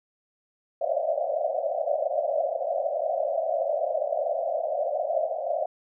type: band-pass noise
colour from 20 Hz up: white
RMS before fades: -27 dBFS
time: 0.81-5.66 s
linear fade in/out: 5 ms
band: 550 to 700 Hz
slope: 96 dB/octave
effects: none